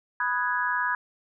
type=chord; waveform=sine; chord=G# minor seventh; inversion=first; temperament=equal; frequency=987.8 / 1244.5 / 1480 / 1661.2 Hz; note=B5 / D#6 / F#6 / G#6; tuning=0 / 0 / 0 / 0 cents; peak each=-28 / -33 / -32 / -27 dBFS; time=0.2-0.95 s; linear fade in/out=2 ms; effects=none